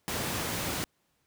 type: noise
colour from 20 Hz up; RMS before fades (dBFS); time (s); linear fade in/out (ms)
pink; -32; 0.08-0.84; 0
effects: pink hiss -73 dBFS RMS until 1.26 s + high-pass 80 Hz 12 dB/octave